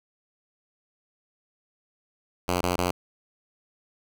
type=tone bursts; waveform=5% pulse; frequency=89.4 Hz; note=F2; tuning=41 cents sharp; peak=-12 dBFS; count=3; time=2.48-2.91 s; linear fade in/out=5 ms; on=130 ms; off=20 ms; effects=none